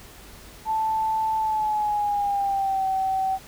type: tone with pitch glide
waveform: sine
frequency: 879 to 765.2 Hz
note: A5 to G5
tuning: -2 to -42 cents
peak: -21 dBFS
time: 0.65-3.39 s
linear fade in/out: 50 ms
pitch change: -240 cents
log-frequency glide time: 1.38-2.86 s
effects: added 50 Hz sine -51 dBFS peak until 3.47 s + pink hiss -46 dBFS RMS until 3.47 s